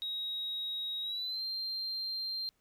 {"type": "tone with pitch glide", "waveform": "sine", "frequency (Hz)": [3800, 4168], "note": ["A#7", "C8"], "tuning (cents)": [33, -7], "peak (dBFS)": -33, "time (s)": [0.02, 2.49], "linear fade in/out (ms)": 0, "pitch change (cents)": 160, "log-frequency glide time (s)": [1.02, 1.43], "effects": ["tanh soft clip ceiling -31 dBFS", "pink hiss -75 dBFS RMS until 2.6 s"]}